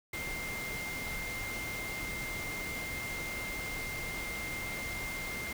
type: tone in noise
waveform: sine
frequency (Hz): 2100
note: C7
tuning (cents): +6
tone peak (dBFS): -38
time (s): 0.13-5.53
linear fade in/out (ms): 5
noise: pink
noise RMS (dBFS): -41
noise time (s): 0.13-5.53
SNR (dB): 0
effects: none